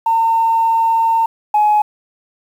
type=tone pair in turn; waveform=sine; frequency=908 / 842.4 Hz; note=A#5 / G#5; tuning=-46 / +24 cents; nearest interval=minor second; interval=130 cents; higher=first; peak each=-10 / -8 dBFS; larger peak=second; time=0.06-1.26 / 1.54-1.82 s; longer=first; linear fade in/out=5 ms; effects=tanh soft clip ceiling -6 dBFS + 7-bit